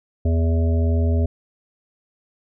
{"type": "harmonic tone", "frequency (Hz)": 82.41, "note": "E2", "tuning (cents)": 0, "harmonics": [1, 3, 5, 7, 8], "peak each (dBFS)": [-16, -26, -30, -33, -34], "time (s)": [0.25, 1.26], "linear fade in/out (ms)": 5, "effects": []}